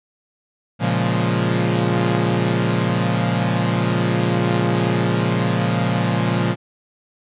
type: chord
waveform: sawtooth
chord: Bb minor seventh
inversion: none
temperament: equal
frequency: 116.54 / 138.59 / 174.61 / 207.7 Hz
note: Bb2 / Db3 / F3 / Ab3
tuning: 0 / 0 / 0 / 0 cents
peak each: -17 / -20 / -17 / -21 dBFS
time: 0.79-6.56 s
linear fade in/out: 50 ms
effects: resampled to 8000 Hz